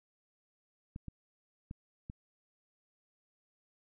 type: clicks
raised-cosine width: 5 ms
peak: -30 dBFS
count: 4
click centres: 0.961 / 1.083 / 1.711 / 2.099 s
effects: none